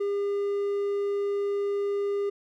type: tone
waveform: triangle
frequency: 403.4 Hz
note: G4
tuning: 50 cents sharp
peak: -23 dBFS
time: 0-2.3 s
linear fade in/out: 10 ms
effects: none